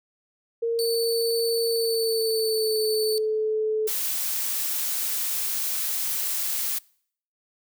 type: tone with pitch glide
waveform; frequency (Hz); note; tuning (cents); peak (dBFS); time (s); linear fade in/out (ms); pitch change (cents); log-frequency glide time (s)
sine; 462.3 to 433.8; A#4 to A4; -14 to -25; -22; 0.62-3.88; 10; -111; 1.68-2.8
type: tone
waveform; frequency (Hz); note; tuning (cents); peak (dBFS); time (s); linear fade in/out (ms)
sawtooth; 4511; C#8; +29; -24; 0.79-3.18; 0
type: noise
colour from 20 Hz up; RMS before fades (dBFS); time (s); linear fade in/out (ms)
blue; -27; 3.87-6.79; 10
effects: noise-tail reverb RT60 0.6 s tail -25 dB re dry